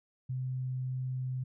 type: tone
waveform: sine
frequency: 128.7 Hz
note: C3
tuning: 28 cents flat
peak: -32 dBFS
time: 0.29-1.44 s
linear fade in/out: 10 ms
effects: none